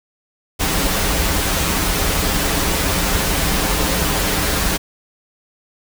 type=noise with comb filter; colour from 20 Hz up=pink; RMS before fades=-18 dBFS; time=0.59-4.78 s; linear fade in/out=20 ms; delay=8.3 ms; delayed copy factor=-0.65; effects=none